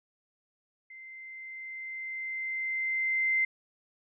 sine tone with level ramp, 2079 Hz, C7, 12 cents flat, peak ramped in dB -45 to -23 dBFS, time 0.9-3.45 s, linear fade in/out 5 ms, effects none

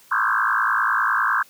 sine tone with frequency modulation, 1318.5 Hz, E6, in tune, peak -17 dBFS, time 0.11-1.43 s, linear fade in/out 10 ms, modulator 54.9 Hz, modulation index 5.7, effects white hiss -52 dBFS RMS until 1.49 s + high-pass 100 Hz 12 dB/octave

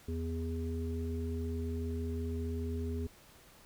harmonic tone, 82 Hz, E2, 9 cents flat, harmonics 1 / 3 / 5, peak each -35 / -40 / -42 dBFS, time 0.08-3.07 s, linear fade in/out 5 ms, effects pink hiss -59 dBFS RMS until 3.65 s

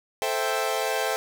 sawtooth chord, A minor seventh, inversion none, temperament equal, 440 / 523.3 / 659.3 / 784 Hz, A4 / C5 / E5 / G5, 0 / 0 / 0 / 0 cents, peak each -26 dBFS, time 0.22-1.16 s, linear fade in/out 0 ms, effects none

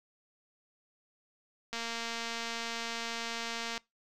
click train, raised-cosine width 0.2 ms, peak -20 dBFS, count 474, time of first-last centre 1.73-3.778 s, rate 231 Hz, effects noise-tail reverb RT60 0.2 s tail -23 dB re dry

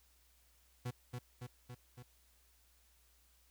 40% pulse tone with echo, 123.1 Hz, B2, 5 cents flat, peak -37 dBFS, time 0.85-0.91 s, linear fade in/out 10 ms, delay 280 ms, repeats 4, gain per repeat -3 dB, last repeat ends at 2.03 s, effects added 60 Hz sine -70 dBFS peak until 3.5 s + white hiss -71 dBFS RMS until 3.5 s

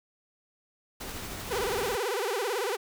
pink noise with tremolo, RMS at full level -37 dBFS, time 1-1.96 s, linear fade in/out 10 ms, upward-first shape triangle, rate 13 Hz, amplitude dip 30%
sawtooth tone with vibrato, 440 Hz, A4, in tune, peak -24 dBFS, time 1.5-2.77 s, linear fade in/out 20 ms, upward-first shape sine, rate 18 Hz, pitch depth 250 cents each way
effects none

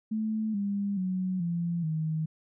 sine tone with pitch steps, 217.9 / 201 / 185.36 / 170.96 / 157.68 Hz, A3 / G3 / F#3 / F3 / D#3, -17 / +44 / +3 / -37 / +23 cents, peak -27 dBFS, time 0.11-2.26 s, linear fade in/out 10 ms, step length 430 ms, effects none

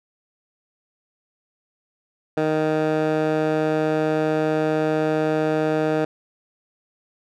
15% pulse tone with band-pass filter, 155.5 Hz, D#3, 1 cent flat, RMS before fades -21 dBFS, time 2.37-6.05 s, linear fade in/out 5 ms, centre 600 Hz, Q 0.74, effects none

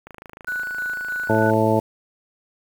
click train, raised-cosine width 0.5 ms, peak -24 dBFS, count 40, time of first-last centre 0.07-1.536 s, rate 26.6 Hz
sine tone with tremolo, 1480 Hz, F#6, in tune, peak -23 dBFS, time 0.47-1.51 s, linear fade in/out 10 ms, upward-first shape square, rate 3.2 Hz, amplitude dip 25%
harmonic tone, 110 Hz, A2, in tune, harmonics 1 / 2 / 3 / 4 / 5 / 6 / 8, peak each -23 / -23 / -23 / -23 / -23 / -23 / -23 dBFS, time 1.29-1.8 s, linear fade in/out 10 ms
effects 7-bit

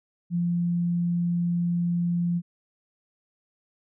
sine tone, 173.1 Hz, F3, 15 cents flat, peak -22 dBFS, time 0.3-2.42 s, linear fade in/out 50 ms, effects none

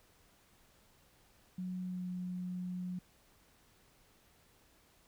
sine tone with pitch glide, 183 to 180.79 Hz, F#3 to F#3, -19 to -40 cents, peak -37 dBFS, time 1.58-2.99 s, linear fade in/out 5 ms, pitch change -21 cents, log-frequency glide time 1.84-2.06 s, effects pink hiss -67 dBFS RMS until 5.07 s

